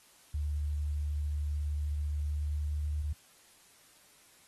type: tone with pitch glide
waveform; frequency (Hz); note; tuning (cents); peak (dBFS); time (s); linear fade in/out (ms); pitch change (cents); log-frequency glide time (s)
sine; 74 to 74.6; D2 to D2; +14 to +28; -30; 0.34-3.13; 5; +14; 2.05-2.75
effects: white hiss -61 dBFS RMS until 4.47 s + AAC 32 kbps